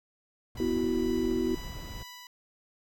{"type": "noise", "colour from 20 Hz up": "brown", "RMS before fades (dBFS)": -40, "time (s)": [0.55, 2.03], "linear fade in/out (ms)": 5}
{"type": "tone with tremolo", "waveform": "10% pulse", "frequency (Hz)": 987.8, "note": "B5", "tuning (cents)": 0, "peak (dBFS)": -35, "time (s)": [0.57, 2.27], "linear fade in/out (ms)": 2, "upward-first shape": "sine", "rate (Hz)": 2.2, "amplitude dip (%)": 25}
{"type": "chord", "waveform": "sine", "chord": "B suspended fourth", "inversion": "none", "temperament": "equal with one note detuned", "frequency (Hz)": [246.9, 329.6, 374.3], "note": ["B3", "E4", "F#4"], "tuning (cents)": [0, 0, 20], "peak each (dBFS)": -30, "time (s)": [0.6, 1.55], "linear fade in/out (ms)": 2}
{"effects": []}